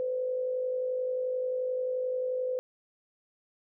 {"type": "tone with amplitude modulation", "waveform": "sine", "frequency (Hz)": 508, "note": "B4", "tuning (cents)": 49, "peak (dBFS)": -26, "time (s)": [0, 2.59], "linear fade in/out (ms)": 0, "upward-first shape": "sine", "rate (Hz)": 51.4, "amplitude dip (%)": 45, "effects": []}